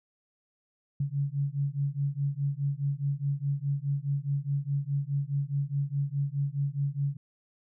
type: beating tone pair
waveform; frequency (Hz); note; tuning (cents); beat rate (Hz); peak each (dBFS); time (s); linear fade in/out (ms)
sine; 138.59 / 143.39; C#3 / D3; 0 / -41; 4.8; -30; 1-7.17; 5
effects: none